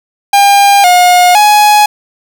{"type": "tone with pitch steps", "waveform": "45% pulse", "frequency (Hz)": [803, 717, 838], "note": ["G5", "F5", "G#5"], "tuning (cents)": [41, 45, 15], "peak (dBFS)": -3, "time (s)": [0.33, 1.86], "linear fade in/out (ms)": 5, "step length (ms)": 510, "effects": ["7-bit"]}